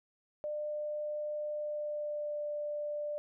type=tone with pitch glide; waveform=sine; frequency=599 to 592.1 Hz; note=D5 to D5; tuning=+34 to +14 cents; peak=-34 dBFS; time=0.44-3.18 s; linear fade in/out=0 ms; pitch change=-20 cents; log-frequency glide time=1.49-2.44 s; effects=none